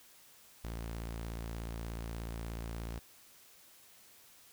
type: tone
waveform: sawtooth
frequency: 56.7 Hz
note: A#1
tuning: 47 cents flat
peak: -35 dBFS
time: 0.64-2.99 s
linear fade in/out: 0 ms
effects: white hiss -60 dBFS RMS until 4.52 s